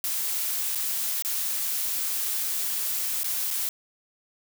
blue noise with dropouts, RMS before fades -28 dBFS, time 0.04-3.69 s, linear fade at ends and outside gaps 1 ms, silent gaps 0.75-0.755 / 1.223-1.248 / 3.233-3.243 / 3.505-3.51 s, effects none

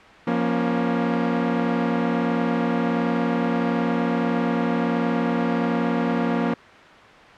sawtooth chord, Bb minor, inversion second, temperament equal with one note detuned, 174.61 / 235.7 / 277.2 Hz, F3 / Bb3 / Db4, 0 / +19 / 0 cents, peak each -22 / -18 / -23 dBFS, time 0.27-6.54 s, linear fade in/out 5 ms, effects white hiss -44 dBFS RMS until 7.37 s + low-pass 2000 Hz 12 dB/octave

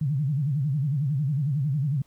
sine tone with vibrato, 142.1 Hz, C#3, 43 cents sharp, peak -22 dBFS, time 0.01-2.02 s, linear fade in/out 5 ms, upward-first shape sine, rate 11 Hz, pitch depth 180 cents each way, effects pink hiss -64 dBFS RMS until 2.06 s

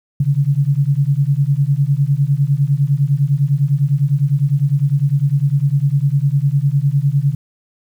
sine beating tone pair, 136 / 145.9 Hz, C#3 / D3, -33 / -11 cents, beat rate 9.9 Hz, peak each -15 dBFS, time 0.2-7.35 s, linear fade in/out 5 ms, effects 8-bit

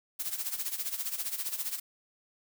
blue noise with tremolo, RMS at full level -32 dBFS, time 0.19-1.8 s, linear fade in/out 10 ms, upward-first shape sine, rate 15 Hz, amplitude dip 75%, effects none

